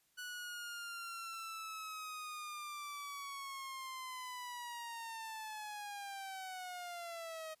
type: linear sweep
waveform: sawtooth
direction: down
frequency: 1480 to 627 Hz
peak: -40 dBFS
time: 0.17-7.55 s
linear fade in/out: 20 ms
effects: white hiss -75 dBFS RMS until 7.6 s + resampled to 32000 Hz